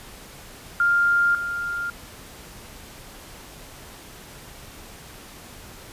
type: tone pair in turn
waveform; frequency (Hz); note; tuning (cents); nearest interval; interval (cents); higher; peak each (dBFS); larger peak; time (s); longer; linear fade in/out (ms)
sine; 1400 / 1400; F6 / F6; +4 / +4; unison; 0; neither; -16 / -25; first; 0.8-1.35 / 1.35-1.9; neither; 2
effects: pink hiss -43 dBFS RMS until 5.92 s + resampled to 32000 Hz